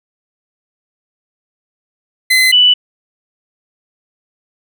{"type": "tone pair in turn", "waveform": ["30% pulse", "sine"], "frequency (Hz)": [2041, 2972], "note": ["C7", "F#7"], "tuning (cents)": [-44, 7], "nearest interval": "perfect fifth", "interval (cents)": 651, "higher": "second", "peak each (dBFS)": -5, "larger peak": "neither", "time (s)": [[2.3, 2.52], [2.52, 2.74]], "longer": "neither", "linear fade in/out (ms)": 10, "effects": []}